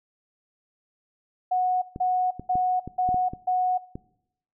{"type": "tone bursts", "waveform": "sine", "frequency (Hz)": 734, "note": "F#5", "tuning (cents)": -14, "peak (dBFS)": -20, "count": 5, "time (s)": [1.51, 3.78], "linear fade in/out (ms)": 10, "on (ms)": 310, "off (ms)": 180}
{"type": "clicks", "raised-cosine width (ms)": 3, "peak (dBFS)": -21, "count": 8, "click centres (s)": [1.961, 2.396, 2.555, 2.876, 3.09, 3.144, 3.335, 3.955]}
{"effects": ["noise-tail reverb RT60 0.8 s tail -22 dB re dry"]}